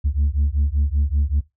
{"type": "beating tone pair", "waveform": "sine", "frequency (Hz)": [69.5, 74.7], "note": ["C#2", "D2"], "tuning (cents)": [5, 30], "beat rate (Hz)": 5.2, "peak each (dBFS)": -18, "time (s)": [0.04, 1.41], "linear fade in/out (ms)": 20, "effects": ["noise-tail reverb RT60 0.2 s tail -20 dB re dry", "tanh soft clip ceiling -13 dBFS"]}